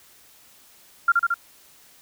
sine tone with echo, 1389 Hz, F6, 10 cents flat, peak -13 dBFS, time 1.08-1.12 s, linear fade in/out 5 ms, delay 74 ms, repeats 3, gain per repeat -2 dB, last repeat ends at 1.342 s, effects white hiss -53 dBFS RMS until 2.01 s

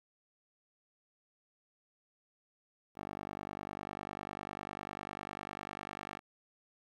10% pulse tone with band-pass filter sweep, 50 Hz, G1, 35 cents sharp, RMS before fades -45 dBFS, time 2.95-6.21 s, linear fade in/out 50 ms, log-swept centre 740 to 1400 Hz, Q 0.78, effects 11-bit

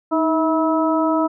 harmonic tone with a mistuned harmonic, 323.8 Hz, E4, 31 cents flat, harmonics 1 / 2 / 3 / 4, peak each -18 / -21 / -23 / -24 dBFS, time 0.11-1.28 s, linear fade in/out 20 ms, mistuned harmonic 1, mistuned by -54 cents, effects none

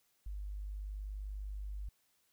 sine tone, 50.3 Hz, G1, 45 cents sharp, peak -39 dBFS, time 0.26-1.89 s, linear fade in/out 5 ms, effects white hiss -75 dBFS RMS until 2.32 s

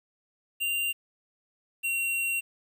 square tone pair in turn, 2781 / 2744 Hz, F7 / F7, -8 / -31 cents, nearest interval unison, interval 23 cents, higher first, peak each -27 dBFS, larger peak neither, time 0.6-0.93 / 1.83-2.41 s, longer second, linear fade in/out 20 ms, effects 10-bit

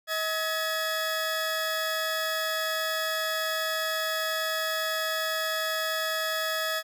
20% pulse tone pair together, 638 / 1684.7 Hz, D#5 / G#6, +43 / +24 cents, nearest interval octave + perfect fourth, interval 1681 cents, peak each -25 dBFS, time 0.07-6.83 s, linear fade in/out 50 ms, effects none

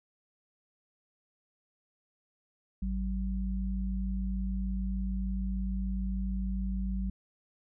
sine tone pair together, 53.37 / 190.2 Hz, G#1 / F#3, +48 / +48 cents, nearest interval octave + minor seventh, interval 2200 cents, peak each -31 / -34 dBFS, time 2.82-7.1 s, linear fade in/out 5 ms, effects none

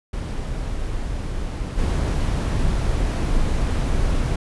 brown noise with level steps, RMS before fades -26 / -20 dBFS, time 0.13-4.36 s, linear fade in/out 5 ms, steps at 1.77 s, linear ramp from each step 20 ms, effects resampled to 24000 Hz

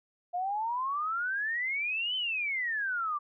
sine exponential two-way sweep, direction up then down, 695 to 3084 to 1152 Hz, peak -29 dBFS, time 0.33-3.19 s, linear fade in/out 20 ms, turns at 2.16 s, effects none

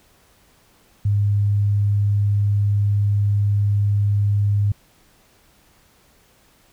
sine tone, 102.1 Hz, G#2, 29 cents flat, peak -15 dBFS, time 1.05-4.72 s, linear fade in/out 5 ms, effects pink hiss -56 dBFS RMS until 6.72 s

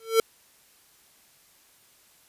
square tone with exponential growth, 450 Hz, A4, 39 cents sharp, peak -14 dBFS, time 0-0.2 s, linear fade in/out 2 ms, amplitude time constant 42 ms, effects white hiss -59 dBFS RMS until 2.28 s + resampled to 32000 Hz

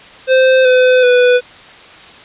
square tone with pitch steps, 520 / 507 / 494.2 Hz, C5 / B4 / B4, -11 / +45 / +1 cents, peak -7 dBFS, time 0.27-1.41 s, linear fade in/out 50 ms, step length 380 ms, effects white hiss -37 dBFS RMS until 2.24 s + resampled to 8000 Hz

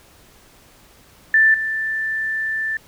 sine tone with level steps, 1768 Hz, A6, 8 cents sharp, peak -10 / -20 dBFS, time 1.34-2.77 s, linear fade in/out 2 ms, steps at 1.54 s, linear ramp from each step 2 ms, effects pink hiss -50 dBFS RMS until 2.87 s

